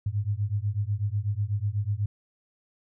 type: beating tone pair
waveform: sine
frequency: 99.1 / 107.2 Hz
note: G2 / A2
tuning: +19 / -45 cents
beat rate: 8.1 Hz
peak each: -28 dBFS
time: 0.06-2.06 s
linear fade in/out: 5 ms
effects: none